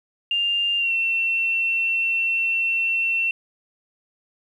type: tone with pitch glide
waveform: sine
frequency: 2800 to 2703 Hz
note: F7 to E7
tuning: +4 to +43 cents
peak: -19 dBFS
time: 0.31-3.31 s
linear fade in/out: 2 ms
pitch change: -61 cents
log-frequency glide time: 0.78-0.93 s
effects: 9-bit